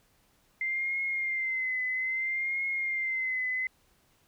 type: tone with vibrato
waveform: sine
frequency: 2085 Hz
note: C7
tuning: 7 cents flat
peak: -28 dBFS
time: 0.61-3.67 s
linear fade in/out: 2 ms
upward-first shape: triangle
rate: 0.61 Hz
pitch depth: 62 cents each way
effects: pink hiss -67 dBFS RMS until 4.27 s